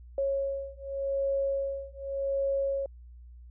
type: beating tone pair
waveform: sine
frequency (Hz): 549 / 549.86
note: C#5 / C#5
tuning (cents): -17 / -14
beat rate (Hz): 0.86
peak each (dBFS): -31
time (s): 0.18-2.86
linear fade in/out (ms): 2
effects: added 60 Hz sine -46 dBFS peak until 3.5 s